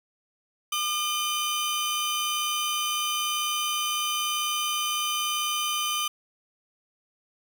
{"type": "tone pair together", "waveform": "sawtooth", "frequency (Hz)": [1207, 3048], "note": ["D6", "G7"], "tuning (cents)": [47, -49], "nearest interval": "octave + major third", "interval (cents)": 1604, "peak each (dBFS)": [-25, -25], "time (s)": [0.72, 6.08], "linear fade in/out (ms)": 5, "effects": []}